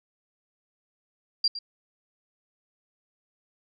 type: tone with echo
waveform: sine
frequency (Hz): 4753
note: D8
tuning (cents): +20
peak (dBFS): -19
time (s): 1.44-1.48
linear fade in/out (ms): 5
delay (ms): 110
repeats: 1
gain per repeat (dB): -13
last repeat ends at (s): 1.59
effects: none